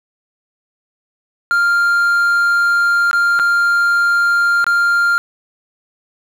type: tone with dropouts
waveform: triangle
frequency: 1396.9 Hz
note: F6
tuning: in tune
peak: -9 dBFS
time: 1.51-5.18 s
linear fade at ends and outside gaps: 0 ms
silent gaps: 3.112-3.131 / 3.391-3.397 / 4.643-4.666 s
effects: 7-bit